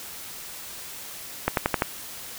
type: accelerating click train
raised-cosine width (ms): 0.5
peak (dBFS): -5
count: 5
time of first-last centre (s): 1.48-1.821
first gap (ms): 92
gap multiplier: 0.95
effects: white hiss -39 dBFS RMS until 2.38 s